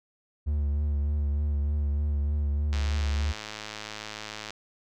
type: tone with vibrato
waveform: triangle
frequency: 72.9 Hz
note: D2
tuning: 12 cents flat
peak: -22 dBFS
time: 0.46-3.33 s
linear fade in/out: 20 ms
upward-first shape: triangle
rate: 3.3 Hz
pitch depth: 41 cents each way
type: click train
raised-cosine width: 0.2 ms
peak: -19 dBFS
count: 191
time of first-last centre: 2.73-4.506 s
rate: 107 Hz
effects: none